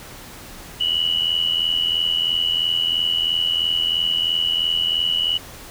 sine tone pair together, 2895 / 2978 Hz, F#7 / F#7, -38 / +11 cents, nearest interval unison, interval 49 cents, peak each -21 / -20 dBFS, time 0.8-5.38 s, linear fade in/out 10 ms, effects pink hiss -39 dBFS RMS until 5.7 s

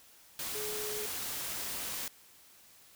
sine tone in noise, 423.5 Hz, G#4, 34 cents sharp, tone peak -39 dBFS, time 0.55-1.06 s, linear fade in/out 2 ms, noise white, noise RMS -38 dBFS, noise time 0.39-2.08 s, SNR -4 dB, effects white hiss -59 dBFS RMS until 2.95 s

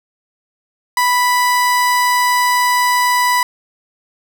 30% pulse tone, 987.8 Hz, B5, in tune, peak -9 dBFS, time 0.97-3.43 s, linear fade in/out 2 ms, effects none

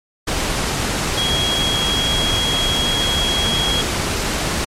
sine tone in noise, 3300 Hz, G#7, 12 cents flat, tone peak -18 dBFS, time 1.17-3.82 s, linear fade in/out 10 ms, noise pink, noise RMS -20 dBFS, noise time 0.27-4.65 s, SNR -1 dB, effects low-pass 9000 Hz 12 dB/octave + MP3 64 kbps

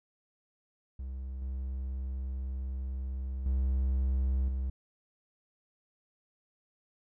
triangle tone with level steps, 65.41 Hz, C2, in tune, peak -34 / -31 / -24 / -28 dBFS, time 0.99-4.7 s, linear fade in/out 5 ms, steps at 1.42 / 3.46 / 4.48 s, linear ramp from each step 2 ms, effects none

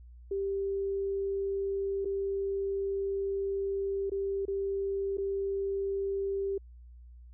sine tone with dropouts, 393.1 Hz, G4, 5 cents sharp, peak -29 dBFS, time 0.31-6.58 s, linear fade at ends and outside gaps 5 ms, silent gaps 2.048-2.054 / 4.098-4.117 / 4.454-4.48 / 5.172-5.181 s, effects added 60 Hz sine -48 dBFS peak until 7.33 s

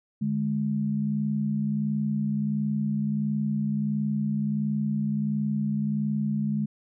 sine tone pair together, 148.35 / 209.8 Hz, D3 / G#3, +18 / +18 cents, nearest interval tritone, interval 600 cents, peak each -29 / -25 dBFS, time 0.21-6.66 s, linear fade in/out 10 ms, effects none

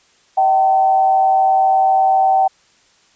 sine tone with frequency modulation, 766 Hz, G5, 40 cents flat, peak -10 dBFS, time 0.37-2.48 s, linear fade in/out 10 ms, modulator 128 Hz, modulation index 0.43, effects white hiss -54 dBFS RMS until 3.15 s + resampled to 16000 Hz

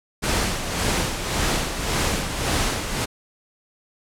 pink noise with tremolo, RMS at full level -21 dBFS, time 0.22-3.06 s, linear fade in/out 20 ms, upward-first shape sine, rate 1.8 Hz, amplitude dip 55%, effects low-pass 10000 Hz 12 dB/octave

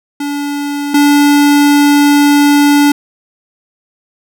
square tone pair in turn, 287.4 / 288.9 Hz, D4 / D4, -37 / -28 cents, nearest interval unison, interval 9 cents, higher second, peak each -16 / -6 dBFS, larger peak second, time 0.2-0.94 / 0.94-2.92 s, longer second, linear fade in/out 5 ms, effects none

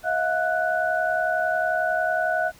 sine tone cluster, 643 / 714 / 1484 Hz, E5 / F5 / F#6, -43 / +38 / +5 cents, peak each -25 dBFS, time 0.03-2.52 s, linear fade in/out 50 ms, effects pink hiss -51 dBFS RMS until 2.59 s

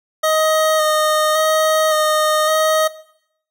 25% pulse tone with vibrato, 622.3 Hz, D#5, in tune, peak -10 dBFS, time 0.23-2.88 s, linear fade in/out 10 ms, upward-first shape square, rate 0.89 Hz, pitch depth 16 cents each way, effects noise-tail reverb RT60 0.7 s tail -17 dB re dry

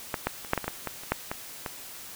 clicks, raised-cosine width 0.5 ms, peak -12 / -10 / -25 / -7 / -11 / -18 / -13 / -15 / -28 / -8 / -15 / -16 dBFS, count 12, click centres 0.142 / 0.27 / 0.448 / 0.534 / 0.577 / 0.643 / 0.68 / 0.873 / 1.035 / 1.12 / 1.315 / 1.662 s, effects white hiss -43 dBFS RMS until 2.15 s

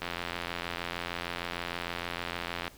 click train, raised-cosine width 0.3 ms, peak -17 dBFS, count 231, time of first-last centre 0.02-2.679 s, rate 86.5 Hz, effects pink hiss -55 dBFS RMS until 2.77 s

